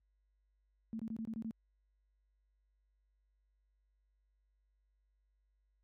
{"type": "tone bursts", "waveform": "sine", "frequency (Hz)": 223.3, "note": "A3", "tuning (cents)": 26, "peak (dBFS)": -38, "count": 7, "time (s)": [0.93, 1.509], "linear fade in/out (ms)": 0, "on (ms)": 63, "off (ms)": 23, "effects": ["added 50 Hz sine -69 dBFS peak until 5.83 s", "high-pass 60 Hz 12 dB/octave"]}